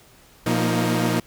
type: tone cluster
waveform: sawtooth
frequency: 120.2 / 175.7 / 232.8 / 314 Hz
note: B2 / F3 / A#3 / D#4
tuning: -46 / +11 / -2 / +16 cents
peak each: -21 dBFS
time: 0.46-1.2 s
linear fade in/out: 5 ms
effects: pink hiss -52 dBFS RMS until 1.26 s